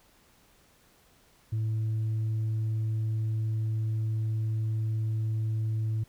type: tone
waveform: sine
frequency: 110 Hz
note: A2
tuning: in tune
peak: -24 dBFS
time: 1.52-6.04 s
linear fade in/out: 10 ms
effects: tanh soft clip ceiling -25 dBFS + pink hiss -62 dBFS RMS until 6.08 s